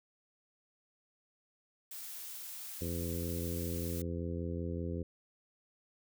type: noise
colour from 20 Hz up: blue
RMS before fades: -45 dBFS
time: 1.91-4.02 s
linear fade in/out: 5 ms
type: harmonic tone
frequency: 85.2 Hz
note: F2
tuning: 42 cents flat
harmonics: 1 / 2 / 3 / 4 / 5 / 6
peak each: -38 / -41 / -43 / -44 / -45 / -46 dBFS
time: 2.81-5.03 s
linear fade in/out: 5 ms
effects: none

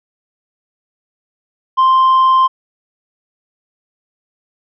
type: tone with tanh clipping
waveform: sine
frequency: 1046.5 Hz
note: C6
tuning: in tune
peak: -8 dBFS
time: 1.77-2.48 s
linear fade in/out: 20 ms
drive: 2 dB
effects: none

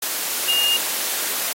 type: tone in noise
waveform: sine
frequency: 2831 Hz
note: F7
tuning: 23 cents sharp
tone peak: -17 dBFS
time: 0.48-0.77 s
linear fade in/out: 5 ms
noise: white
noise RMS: -24 dBFS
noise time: 0.02-1.53 s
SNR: +4 dB
effects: high-pass 300 Hz 12 dB/octave + AAC 48 kbps

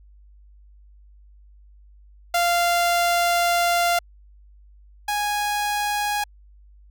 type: tone pair in turn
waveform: sawtooth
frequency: 694 / 828.2 Hz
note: F5 / G#5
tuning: -11 / -5 cents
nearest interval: minor third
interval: 306 cents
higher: second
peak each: -14 / -18 dBFS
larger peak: first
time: 2.34-3.99 / 5.08-6.24 s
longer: first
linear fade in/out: 5 ms
effects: added 50 Hz sine -47 dBFS peak until 6.9 s

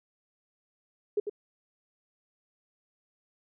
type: tone with echo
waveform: sine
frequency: 414.7 Hz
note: G#4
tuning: 3 cents flat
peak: -23 dBFS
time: 1.17-1.2 s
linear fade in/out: 5 ms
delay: 97 ms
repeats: 1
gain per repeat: -7 dB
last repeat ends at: 1.297 s
effects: none

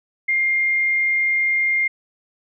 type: tone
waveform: sine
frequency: 2115 Hz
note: C7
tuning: 18 cents sharp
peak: -16 dBFS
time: 0.28-1.88 s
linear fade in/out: 10 ms
effects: none

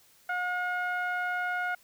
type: tone with low-pass filter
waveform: sawtooth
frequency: 720 Hz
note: F#5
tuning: 47 cents flat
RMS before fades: -31 dBFS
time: 0.29-1.75 s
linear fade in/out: 5 ms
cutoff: 1700 Hz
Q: 8.8
effects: white hiss -61 dBFS RMS until 1.83 s

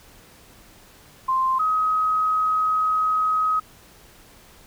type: tone pair in turn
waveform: sine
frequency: 1046.5 / 1265.8 Hz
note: C6 / D#6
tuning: 0 / +29 cents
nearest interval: minor third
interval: 329 cents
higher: second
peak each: -18 dBFS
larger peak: neither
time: 1.28-1.59 / 1.59-3.6 s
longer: second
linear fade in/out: 10 ms
effects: pink hiss -50 dBFS RMS until 4.66 s

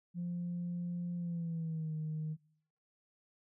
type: tone with pitch glide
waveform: sine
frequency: 174.61 to 155.56 Hz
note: F3 to D#3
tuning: 0 to 0 cents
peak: -34 dBFS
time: 0.14-2.37 s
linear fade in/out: 50 ms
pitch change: -200 cents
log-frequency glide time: 1.16-1.95 s
effects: noise-tail reverb RT60 0.7 s tail -24 dB re dry + tanh soft clip ceiling -32 dBFS

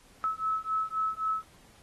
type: beating tone pair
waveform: sine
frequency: 1296 / 1299.8 Hz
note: E6 / E6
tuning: -30 / -25 cents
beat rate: 3.8 Hz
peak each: -31 dBFS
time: 0.24-1.43 s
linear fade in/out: 0 ms
effects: pink hiss -59 dBFS RMS until 1.82 s + AAC 32 kbps

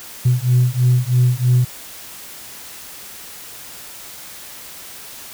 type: beating tone pair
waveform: sine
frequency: 123.2 / 126.3 Hz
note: B2 / B2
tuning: -4 / +39 cents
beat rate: 3.1 Hz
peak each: -14 dBFS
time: 0.25-1.65 s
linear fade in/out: 10 ms
effects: tanh soft clip ceiling -7 dBFS + white hiss -36 dBFS RMS until 5.33 s

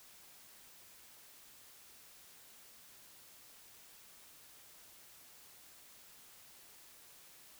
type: silence
effects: white hiss -59 dBFS RMS until 7.59 s

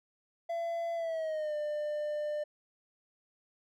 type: tone with pitch glide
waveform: triangle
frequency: 675 to 597.9 Hz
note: E5 to D5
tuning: +41 to +31 cents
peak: -30 dBFS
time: 0.49-2.44 s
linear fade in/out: 10 ms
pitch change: -210 cents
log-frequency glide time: 0.95-1.55 s
effects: none

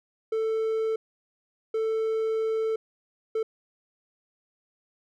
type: tone bursts at uneven times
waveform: triangle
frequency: 443 Hz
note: A4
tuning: 12 cents sharp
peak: -22 dBFS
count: 3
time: 0.32-0.96 / 1.74-2.76 / 3.35-3.43 s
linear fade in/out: 5 ms
effects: none

